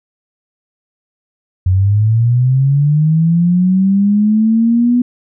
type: linear sweep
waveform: sine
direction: up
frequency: 90.1 to 246.9 Hz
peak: -8 dBFS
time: 1.66-5.02 s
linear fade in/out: 5 ms
effects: none